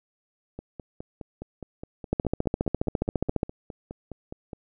two click trains, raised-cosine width 2 ms, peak -23 / -10 dBFS, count 20 / 20, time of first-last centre 0.59-4.532 / 2.13-3.431 s, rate 4.82 / 14.6 Hz, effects none

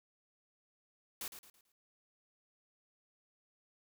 white noise with echo, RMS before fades -42 dBFS, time 1.21-1.28 s, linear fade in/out 2 ms, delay 110 ms, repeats 4, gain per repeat -9 dB, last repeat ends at 1.72 s, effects none

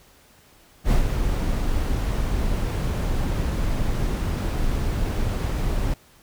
brown noise with ADSR envelope, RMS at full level -17 dBFS, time 0.84-5.94 s, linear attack 73 ms, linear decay 120 ms, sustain -6 dB, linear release 4 ms, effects pink hiss -54 dBFS RMS until 6.22 s

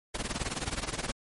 pink noise with tremolo, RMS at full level -30 dBFS, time 0.14-1.12 s, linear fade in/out 10 ms, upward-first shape triangle, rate 19 Hz, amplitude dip 95%, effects MP3 48 kbps

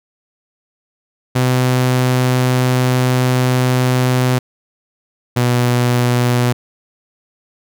sawtooth tone pair in turn, 126.9 / 122.58 Hz, B2 / B2, +47 / -13 cents, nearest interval minor second, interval 60 cents, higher first, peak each -8 dBFS, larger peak neither, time 1.35-4.39 / 5.36-6.53 s, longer first, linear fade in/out 10 ms, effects none

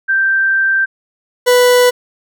sine / 40% pulse tone pair in turn, 1568 / 493.9 Hz, G6 / B4, 0 / 0 cents, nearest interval octave + minor sixth, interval 2000 cents, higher first, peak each -10 / -6 dBFS, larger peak second, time 0.08-0.86 / 1.46-1.91 s, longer first, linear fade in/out 20 ms, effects none

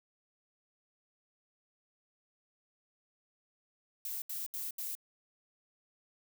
violet noise bursts, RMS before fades -39 dBFS, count 4, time 4.05-4.952 s, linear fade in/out 2 ms, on 170 ms, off 74 ms, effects none

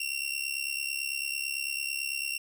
sawtooth tone with amplitude modulation, 2738 Hz, F7, 35 cents flat, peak -24 dBFS, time 0-2.38 s, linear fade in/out 5 ms, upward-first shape sine, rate 69 Hz, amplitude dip 80%, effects none

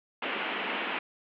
white band-pass noise, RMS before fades -33 dBFS, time 0.22-0.99 s, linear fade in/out 5 ms, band 200 to 3000 Hz, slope 48 dB/octave, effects none

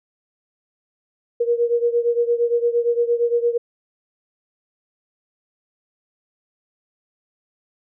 sine beating tone pair, 471 / 479.7 Hz, A#4 / A#4, +18 / +50 cents, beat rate 8.7 Hz, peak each -18 / -21 dBFS, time 1.4-3.58 s, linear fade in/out 10 ms, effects none

